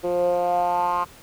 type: tone with band-pass filter sweep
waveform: 10% pulse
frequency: 176.2 Hz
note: F3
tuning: 16 cents sharp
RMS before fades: -22 dBFS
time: 0.03-1.05 s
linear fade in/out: 20 ms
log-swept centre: 430 to 1100 Hz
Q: 5
effects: pink hiss -47 dBFS RMS until 1.22 s